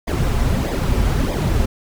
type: noise with flanger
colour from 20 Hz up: brown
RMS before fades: -18 dBFS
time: 0.07-1.66 s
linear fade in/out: 10 ms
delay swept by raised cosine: 0.69 to 6.59 ms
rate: 1.6 Hz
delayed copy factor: -0.7
effects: none